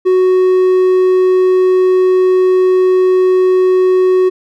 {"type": "tone", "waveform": "triangle", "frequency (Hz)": 370.2, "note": "F#4", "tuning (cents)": 1, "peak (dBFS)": -5, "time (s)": [0.05, 4.3], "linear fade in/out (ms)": 20, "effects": []}